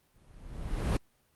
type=noise with exponential growth; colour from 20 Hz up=brown; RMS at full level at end=-22 dBFS; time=0.14-0.97 s; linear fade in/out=5 ms; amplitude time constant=180 ms; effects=pink hiss -70 dBFS RMS until 1.35 s + Opus 32 kbps